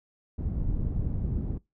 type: low-pass noise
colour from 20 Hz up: pink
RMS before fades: -29 dBFS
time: 0.38-1.58 s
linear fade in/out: 5 ms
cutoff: 180 Hz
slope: 12 dB/octave
effects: noise-tail reverb RT60 0.2 s tail -23 dB re dry